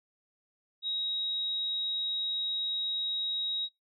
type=tone; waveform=sine; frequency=3803 Hz; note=A#7; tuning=34 cents sharp; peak=-30 dBFS; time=0.82-3.69 s; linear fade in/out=50 ms; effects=noise-tail reverb RT60 0.2 s tail -24 dB re dry